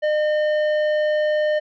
sine tone with tanh clipping, 607 Hz, D#5, 43 cents flat, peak -19 dBFS, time 0.02-1.6 s, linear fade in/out 20 ms, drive 14 dB, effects low-pass 3000 Hz 12 dB/octave

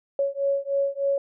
sine beating tone pair, 554.4 / 557.7 Hz, C#5 / C#5, 0 / +10 cents, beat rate 3.3 Hz, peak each -25 dBFS, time 0.19-1.18 s, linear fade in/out 2 ms, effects none

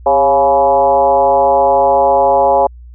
sine tone with frequency modulation, 696 Hz, F5, 6 cents flat, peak -7 dBFS, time 0.06-2.67 s, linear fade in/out 5 ms, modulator 146 Hz, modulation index 1.6, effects added 60 Hz sine -32 dBFS peak until 2.94 s

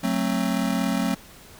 square chord, F# diminished, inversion none, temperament just, 185 / 222 / 266.4 Hz, F#3 / A3 / C4, 0 / +16 / +31 cents, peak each -27 dBFS, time 0.03-1.15 s, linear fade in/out 10 ms, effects pink hiss -47 dBFS RMS until 1.59 s

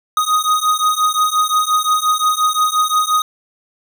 square beating tone pair, 1244.5 / 1250.2 Hz, D#6 / D#6, 0 / +8 cents, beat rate 5.7 Hz, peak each -17 / -17 dBFS, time 0.17-3.22 s, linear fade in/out 2 ms, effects none

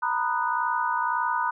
sine chord, B major seventh, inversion third, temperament just, 926 / 987.8 / 1234.7 / 1481.6 Hz, A#5 / B5 / D#6 / F#6, -12 / 0 / -14 / +2 cents, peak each -28 / -27 / -30 / -30 dBFS, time 0.02-1.51 s, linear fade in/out 10 ms, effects none

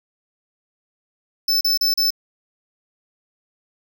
square tone bursts, 5274 Hz, E8, in tune, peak -16 dBFS, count 4, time 1.48-2.105 s, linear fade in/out 5 ms, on 130 ms, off 35 ms, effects none

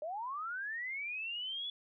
sine linear sweep, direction up, 583 to 3445 Hz, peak -37 dBFS, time 0.02-1.7 s, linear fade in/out 2 ms, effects none

